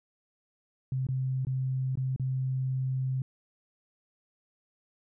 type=tone with dropouts; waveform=sine; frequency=130.81 Hz; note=C3; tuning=in tune; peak=-27 dBFS; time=0.92-3.22 s; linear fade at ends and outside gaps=2 ms; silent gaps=1.068-1.087 / 1.45-1.469 / 1.955-1.973 / 2.162-2.197 s; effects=none